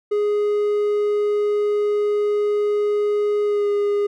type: tone with pitch glide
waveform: triangle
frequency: 415.3 to 409.3 Hz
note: G#4 to G#4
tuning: 0 to -25 cents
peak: -15 dBFS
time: 0.11-4.07 s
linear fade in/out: 10 ms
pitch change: -25 cents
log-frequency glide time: 3.44-3.68 s
effects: none